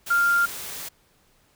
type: tone in noise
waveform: sine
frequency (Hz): 1396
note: F6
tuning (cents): -1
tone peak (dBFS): -17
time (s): 0.1-0.46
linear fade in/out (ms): 10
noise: white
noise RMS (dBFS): -35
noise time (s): 0.06-0.89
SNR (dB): +15
effects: pink hiss -62 dBFS RMS until 1.55 s